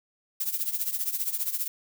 violet noise with tremolo, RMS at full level -26 dBFS, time 0.4-1.68 s, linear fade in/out 5 ms, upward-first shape triangle, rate 15 Hz, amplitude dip 85%, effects none

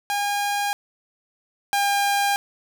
sawtooth tone pair in turn, 813 / 804.6 Hz, G#5 / G5, -37 / +45 cents, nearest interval unison, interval 18 cents, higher first, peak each -18 / -15 dBFS, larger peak second, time 0.1-0.73 / 1.73-2.36 s, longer neither, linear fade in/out 0 ms, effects none

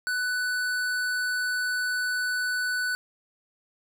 sine tone with hard clipping, 1492 Hz, F#6, 14 cents sharp, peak -27 dBFS, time 0.07-2.95 s, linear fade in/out 0 ms, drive 15 dB, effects none

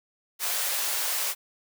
white high-pass noise, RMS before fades -28 dBFS, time 0.39-1.35 s, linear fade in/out 50 ms, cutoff 500 Hz, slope 24 dB/octave, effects none

